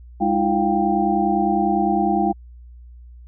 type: tone cluster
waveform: sine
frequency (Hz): 205 / 312.7 / 342.6 / 705 / 785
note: G#3 / D#4 / F4 / F5 / G5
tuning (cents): -22 / +9 / -33 / +16 / +2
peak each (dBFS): -22 / -24 / -23 / -24 / -21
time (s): 0.2-2.33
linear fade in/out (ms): 20
effects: added 60 Hz sine -39 dBFS peak until 3.27 s